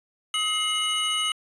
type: tone cluster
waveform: square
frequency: 1268 / 2118 / 2940 Hz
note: D#6 / C7 / F#7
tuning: +32 / +21 / -12 cents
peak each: -31 / -33 / -25 dBFS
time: 0.34-1.32 s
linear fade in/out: 2 ms
effects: resampled to 24000 Hz